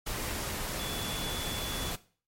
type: tone in noise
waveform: sine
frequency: 3438 Hz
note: A7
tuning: 41 cents flat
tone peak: -39 dBFS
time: 0.79-1.91 s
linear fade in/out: 10 ms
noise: pink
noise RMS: -35 dBFS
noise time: 0.06-1.96 s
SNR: -7 dB
effects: noise-tail reverb RT60 0.4 s tail -17 dB re dry + MP3 64 kbps